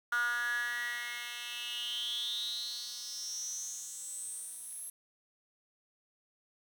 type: tone with high-pass filter sweep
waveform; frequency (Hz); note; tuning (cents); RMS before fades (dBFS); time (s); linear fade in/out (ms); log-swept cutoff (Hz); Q
10% pulse; 240; B3; -49; -38; 0.12-4.9; 5; 1400 to 11000; 9.4
effects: 9-bit